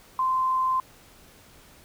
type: tone with frequency modulation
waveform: sine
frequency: 1038 Hz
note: C6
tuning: 14 cents flat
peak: -21 dBFS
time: 0.19-0.8 s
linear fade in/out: 2 ms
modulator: 33.8 Hz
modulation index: 0.22
effects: pink hiss -53 dBFS RMS until 1.84 s